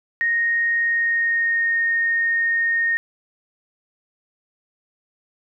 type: tone with pitch glide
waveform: sine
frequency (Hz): 1862 to 1847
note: A#6 to A#6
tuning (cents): -2 to -16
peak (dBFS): -17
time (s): 0.21-2.97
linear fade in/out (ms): 0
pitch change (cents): -14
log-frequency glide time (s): 0.78-1.79
effects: none